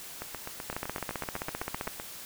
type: two click trains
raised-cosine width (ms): 0.5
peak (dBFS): -21 / -17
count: 15 / 19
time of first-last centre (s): 0.22-1.999 / 0.7-1.876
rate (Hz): 7.87 / 15.3
effects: white hiss -44 dBFS RMS until 2.25 s